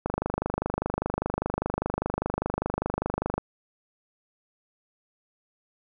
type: click train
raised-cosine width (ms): 1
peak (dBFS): -12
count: 84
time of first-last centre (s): 0.06-3.38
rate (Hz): 25
effects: none